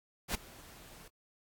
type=noise with ADSR envelope; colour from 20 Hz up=pink; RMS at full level=-31 dBFS; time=0.28-1.08 s; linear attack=66 ms; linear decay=9 ms; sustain=-23 dB; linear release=3 ms; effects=AAC 64 kbps